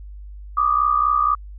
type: tone pair together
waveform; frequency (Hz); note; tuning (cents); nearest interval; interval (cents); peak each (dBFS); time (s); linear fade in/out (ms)
sine; 1168.9 / 1233; D6 / D#6; -9 / -16; minor second; 93; -18; 0.57-1.35; 5
effects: added 50 Hz sine -34 dBFS peak until 1.58 s